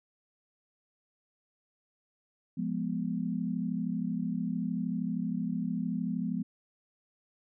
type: chord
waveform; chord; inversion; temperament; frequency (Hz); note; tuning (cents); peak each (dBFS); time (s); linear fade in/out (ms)
sine; F diminished; none; equal; 174.61 / 207.7 / 246.9; F3 / Ab3 / Cb4; 0 / 0 / 0; -34; 2.57-6.43; 10
effects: none